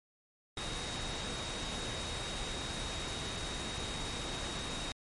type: tone in noise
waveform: sine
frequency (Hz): 3767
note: A#7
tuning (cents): +17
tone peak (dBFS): -43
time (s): 0.57-4.92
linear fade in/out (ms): 2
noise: pink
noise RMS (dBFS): -39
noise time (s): 0.57-4.92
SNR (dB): -7
effects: low-pass 9000 Hz 12 dB/octave + MP3 48 kbps